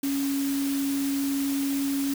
sine tone in noise, 277.2 Hz, C#4, in tune, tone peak -24 dBFS, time 0.03-2.14 s, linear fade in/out 5 ms, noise white, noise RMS -36 dBFS, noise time 0.03-2.14 s, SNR +9 dB, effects none

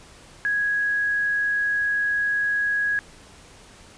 sine tone, 1661.2 Hz, G#6, in tune, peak -20 dBFS, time 0.45-2.99 s, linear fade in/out 0 ms, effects pink hiss -48 dBFS RMS until 3.97 s + resampled to 22050 Hz

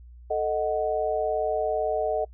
sine chord, D# diminished, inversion second, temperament equal, 440 / 622.3 / 740 Hz, A4 / D#5 / F#5, 0 / 0 / 0 cents, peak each -28 / -26 / -29 dBFS, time 0.3-2.25 s, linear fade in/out 10 ms, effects noise-tail reverb RT60 0.1 s tail -25 dB re dry + added 60 Hz sine -44 dBFS peak until 2.33 s

